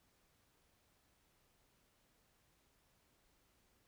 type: silence
effects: pink hiss -75 dBFS RMS until 3.87 s